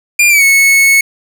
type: tone with pitch glide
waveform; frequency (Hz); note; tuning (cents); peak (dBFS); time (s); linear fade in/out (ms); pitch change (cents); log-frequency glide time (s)
45% pulse; 2400 to 2201; D7 to C#7; +37 to -13; -5; 0.19-1.01; 5; -150; 0.29-0.43
effects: none